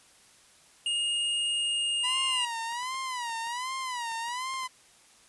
square tone with pitch glide, 2846 to 2828 Hz, F7 to F7, +32 to +21 cents, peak -27 dBFS, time 0.86-2.45 s, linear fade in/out 2 ms, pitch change -11 cents, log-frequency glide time 1.51-2.24 s
sawtooth tone with vibrato, 981 Hz, B5, 12 cents flat, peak -28 dBFS, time 2.03-4.68 s, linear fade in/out 20 ms, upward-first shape sine, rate 1.3 Hz, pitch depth 130 cents each way
clicks, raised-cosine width 0.3 ms, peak -35 dBFS, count 9, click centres 2.723 / 2.83 / 2.944 / 3.295 / 3.471 / 4.117 / 4.284 / 4.538 / 4.634 s
effects white hiss -58 dBFS RMS until 5.28 s + resampled to 24000 Hz

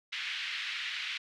white band-pass noise, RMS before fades -37 dBFS, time 0.12-1.18 s, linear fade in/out 10 ms, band 1700 to 3400 Hz, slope 24 dB/octave, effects none

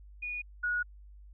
sine tone pair in turn, 2455 / 1454.7 Hz, D#7 / F#6, -24 / -30 cents, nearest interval major sixth, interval 906 cents, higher first, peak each -34 / -28 dBFS, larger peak second, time 0.22-0.42 / 0.63-0.83 s, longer neither, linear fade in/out 10 ms, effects added 50 Hz sine -49 dBFS peak until 1.33 s

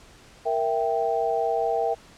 sine chord, E diminished, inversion second, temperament equal, 466.2 / 659.3 / 784 Hz, Bb4 / E5 / G5, 0 / 0 / 0 cents, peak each -26 dBFS, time 0.45-1.95 s, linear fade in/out 20 ms, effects pink hiss -51 dBFS RMS until 2.17 s + low-pass 8000 Hz 12 dB/octave

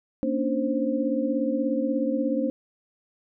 sine tone cluster, 234.3 / 278.2 / 294.9 / 526 Hz, A#3 / C#4 / D4 / C5, +9 / +6 / +7 / +9 cents, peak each -28 dBFS, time 0.23-2.5 s, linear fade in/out 0 ms, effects none

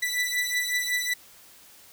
sawtooth beating tone pair, 1974 / 1979.4 Hz, B6 / B6, -1 / +3 cents, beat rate 5.4 Hz, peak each -24 / -25 dBFS, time 0.02-1.14 s, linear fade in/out 10 ms, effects white hiss -52 dBFS RMS until 1.92 s

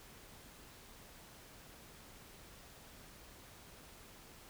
silence, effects pink hiss -57 dBFS RMS until 4.49 s

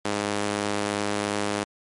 sawtooth tone with high-pass filter, 102.9 Hz, G#2, 16 cents flat, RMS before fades -27 dBFS, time 0.05-1.64 s, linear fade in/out 5 ms, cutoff 300 Hz, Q 0.75, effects MP3 48 kbps

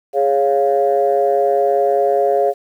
sine chord, Db major, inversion second, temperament equal, 415.3 / 554.4 / 698.5 Hz, Ab4 / Db5 / F5, 0 / 0 / 0 cents, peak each -16 dBFS, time 0.13-2.54 s, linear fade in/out 50 ms, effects tanh soft clip ceiling -4 dBFS + 8-bit

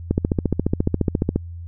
click train, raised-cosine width 3 ms, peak -5 dBFS, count 19, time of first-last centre 0.11-1.36 s, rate 14.4 Hz, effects added 85 Hz sine -31 dBFS peak until 1.67 s

